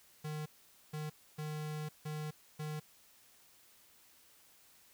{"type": "tone bursts at uneven times", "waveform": "square", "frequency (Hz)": 152.7, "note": "D#3", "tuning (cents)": -32, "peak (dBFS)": -39, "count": 5, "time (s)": [[0.24, 0.46], [0.93, 1.1], [1.38, 1.89], [2.05, 2.31], [2.59, 2.8]], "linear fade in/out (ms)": 10, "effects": ["white hiss -64 dBFS RMS until 4.93 s"]}